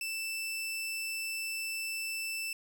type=tone; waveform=sawtooth; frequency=2654 Hz; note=E7; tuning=11 cents sharp; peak=-31 dBFS; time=0.01-2.53 s; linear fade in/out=2 ms; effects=12-bit